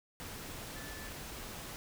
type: tone in noise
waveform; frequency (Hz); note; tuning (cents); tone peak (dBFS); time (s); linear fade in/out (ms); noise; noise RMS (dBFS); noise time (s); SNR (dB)
sine; 1746; A6; -14; -50; 0.76-1.09; 0; pink; -45; 0.2-1.76; -8
effects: none